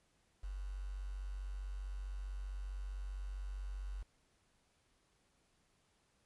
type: tone with quantisation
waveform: sine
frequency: 47.69 Hz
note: G1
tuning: 47 cents flat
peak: -40 dBFS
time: 0.43-4.03 s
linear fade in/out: 10 ms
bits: 10
effects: pink hiss -75 dBFS RMS until 6.25 s + resampled to 24000 Hz